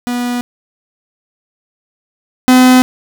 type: tone pair in turn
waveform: 45% pulse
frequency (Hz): 244.1 / 254.2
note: B3 / C4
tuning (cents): -20 / -50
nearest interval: minor second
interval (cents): 70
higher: second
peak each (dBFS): -15 / -4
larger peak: second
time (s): 0.07-0.41 / 2.48-2.82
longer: neither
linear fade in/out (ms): 0
effects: none